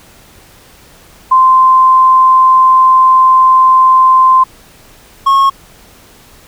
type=tone pair in turn; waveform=sine / triangle; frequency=1040 / 1090.4 Hz; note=C6 / C#6; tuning=-11 / -29 cents; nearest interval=minor second; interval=82 cents; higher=second; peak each=-3 dBFS; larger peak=neither; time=1.31-4.44 / 5.26-5.5 s; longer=first; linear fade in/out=10 ms; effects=pink hiss -41 dBFS RMS until 6.47 s